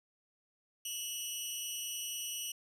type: tone with amplitude modulation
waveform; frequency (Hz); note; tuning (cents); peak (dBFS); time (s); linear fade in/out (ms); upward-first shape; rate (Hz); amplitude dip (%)
15% pulse; 2919; F#7; -24; -27; 0.85-2.52; 5; sine; 270; 75
effects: none